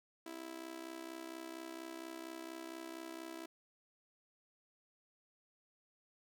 sawtooth tone with amplitude modulation, 329.6 Hz, E4, in tune, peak -38 dBFS, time 0.26-3.46 s, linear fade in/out 5 ms, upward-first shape sine, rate 64.3 Hz, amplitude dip 80%, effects none

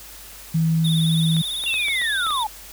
sine tone, 162 Hz, E3, 30 cents flat, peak -16 dBFS, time 0.54-1.42 s, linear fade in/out 10 ms
square tone with vibrato, 3581 Hz, A7, 30 cents sharp, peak -25 dBFS, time 0.84-2.44 s, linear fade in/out 10 ms, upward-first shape sine, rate 18 Hz, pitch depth 76 cents each way
clicks, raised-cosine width 0.3 ms, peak -19 dBFS, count 7, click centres 1.367 / 1.638 / 1.741 / 1.884 / 2.017 / 2.267 / 2.306 s
sine linear sweep, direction down, 2807 to 822 Hz, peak -21 dBFS, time 1.66-2.47 s, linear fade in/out 5 ms
effects added 50 Hz sine -47 dBFS peak until 2.72 s + white hiss -41 dBFS RMS until 2.72 s

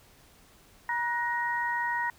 sine tone cluster, 954 / 1477 / 1880 Hz, A#5 / F#6 / A#6, +40 / -3 / +14 cents, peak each -30 / -38 / -30 dBFS, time 0.89-2.1 s, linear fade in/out 2 ms, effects pink hiss -58 dBFS RMS until 2.18 s

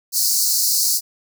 pink high-pass noise, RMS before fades -18 dBFS, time 0.12-1.01 s, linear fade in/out 50 ms, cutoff 4300 Hz, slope 96 dB/octave, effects none

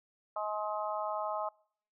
harmonic tone, 211.1 Hz, G#3, 29 cents sharp, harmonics 3 / 4 / 5 / 6, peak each -37 / -38 / -39 / -40 dBFS, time 0.36-1.49 s, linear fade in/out 5 ms, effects noise-tail reverb RT60 0.6 s tail -25 dB re dry

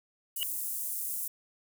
sine tone with exponential growth, 2937 Hz, F#7, 13 cents flat, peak -25 dBFS, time 0.36-0.43 s, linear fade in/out 0 ms, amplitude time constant 15 ms
pink high-pass noise, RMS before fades -35 dBFS, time 0.36-1.28 s, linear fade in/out 5 ms, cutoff 9300 Hz, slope 24 dB/octave
effects none

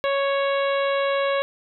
harmonic tone, 554.4 Hz, C#5, in tune, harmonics 1 / 2 / 3 / 4 / 5 / 6 / 7, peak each -21 / -27 / -31 / -33 / -35 / -37 / -38 dBFS, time 0.04-1.42 s, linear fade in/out 0 ms, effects none

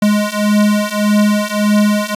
square beating tone pair, 207.7 / 209.4 Hz, G#3 / G#3, 0 / +15 cents, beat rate 1.7 Hz, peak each -15 / -14 dBFS, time 0.02-2.15 s, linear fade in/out 5 ms, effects resampled to 32000 Hz + 8-bit

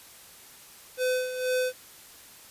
square tone with tremolo, 507 Hz, B4, 45 cents sharp, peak -24 dBFS, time 0.97-1.73 s, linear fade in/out 50 ms, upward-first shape sine, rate 2.1 Hz, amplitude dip 65%, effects white hiss -50 dBFS RMS until 2.5 s + resampled to 32000 Hz

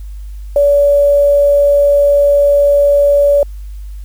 sine tone with quantisation, 572 Hz, D5, 46 cents flat, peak -6 dBFS, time 0.56-3.43 s, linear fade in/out 2 ms, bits 6, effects added 50 Hz sine -24 dBFS peak until 4.04 s + white hiss -51 dBFS RMS until 4.04 s

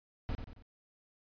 brown noise with echo, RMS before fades -35 dBFS, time 0.29-0.35 s, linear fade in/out 0 ms, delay 91 ms, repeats 3, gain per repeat -7 dB, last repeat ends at 0.623 s, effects resampled to 11025 Hz

